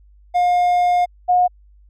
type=tone pair in turn; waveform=triangle / sine; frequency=712 / 720.3 Hz; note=F5 / F#5; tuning=+33 / -47 cents; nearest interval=unison; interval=20 cents; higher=second; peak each=-11 dBFS; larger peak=neither; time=0.34-1.06 / 1.28-1.48 s; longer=first; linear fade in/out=20 ms; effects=added 50 Hz sine -46 dBFS peak until 1.89 s